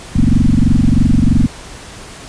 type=tone with frequency modulation; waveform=sine; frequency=119.3 Hz; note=A#2; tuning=41 cents sharp; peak=-7 dBFS; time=0.15-1.47 s; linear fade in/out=10 ms; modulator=23.1 Hz; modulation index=6.3; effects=pink hiss -33 dBFS RMS until 2.28 s + resampled to 22050 Hz